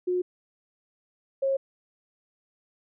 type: tone pair in turn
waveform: sine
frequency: 361.4 / 541.5 Hz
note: F#4 / C#5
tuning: -41 / -41 cents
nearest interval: perfect fifth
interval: 700 cents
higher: second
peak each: -23 / -22 dBFS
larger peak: second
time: 0.07-0.22 / 1.42-1.57 s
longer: neither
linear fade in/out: 10 ms
effects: none